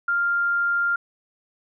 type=tone; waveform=sine; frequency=1396.9 Hz; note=F6; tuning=in tune; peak=-19 dBFS; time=0.08-0.96 s; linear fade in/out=5 ms; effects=none